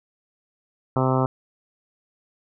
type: harmonic tone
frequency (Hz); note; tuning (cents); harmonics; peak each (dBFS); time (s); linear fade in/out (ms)
130.3; C3; -7; 1 / 2 / 3 / 4 / 5 / 6 / 7 / 8 / 9 / 10; -22 / -25 / -27 / -28 / -29 / -30 / -30 / -31 / -32 / -32; 0.96-1.26; 2
effects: none